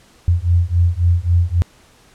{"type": "beating tone pair", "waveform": "sine", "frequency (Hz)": [85, 88.7], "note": ["F2", "F2"], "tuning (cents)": [-46, 27], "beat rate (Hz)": 3.7, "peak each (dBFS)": -15, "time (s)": [0.28, 1.62], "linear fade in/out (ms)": 0, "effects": ["pink hiss -50 dBFS RMS until 2.14 s", "low-pass 10000 Hz 12 dB/octave"]}